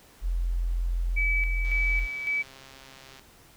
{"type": "tone", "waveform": "sine", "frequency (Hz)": 43.15, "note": "F1", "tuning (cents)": -20, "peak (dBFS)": -24, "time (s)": [0.21, 2.08], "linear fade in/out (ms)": 50}
{"type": "tone with tremolo", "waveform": "sine", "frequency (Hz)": 2293, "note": "D7", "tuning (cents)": -42, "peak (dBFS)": -24, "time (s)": [1.16, 2.43], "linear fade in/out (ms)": 20, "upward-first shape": "square", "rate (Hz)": 1.8, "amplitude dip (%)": 55}
{"type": "click train", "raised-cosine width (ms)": 0.2, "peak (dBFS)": -31, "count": 208, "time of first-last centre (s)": [1.65, 3.195], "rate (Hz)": 134}
{"effects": ["pink hiss -55 dBFS RMS until 3.56 s"]}